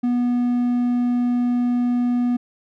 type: tone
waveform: triangle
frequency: 243.9 Hz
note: B3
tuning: 21 cents flat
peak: -15 dBFS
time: 0.03-2.37 s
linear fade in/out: 10 ms
effects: none